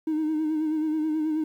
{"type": "tone with vibrato", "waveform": "triangle", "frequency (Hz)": 310.9, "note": "D#4", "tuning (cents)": -1, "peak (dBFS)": -20, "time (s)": [0.07, 1.44], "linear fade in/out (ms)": 5, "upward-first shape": "sine", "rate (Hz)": 9.3, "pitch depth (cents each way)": 42, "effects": ["tanh soft clip ceiling -19 dBFS", "10-bit"]}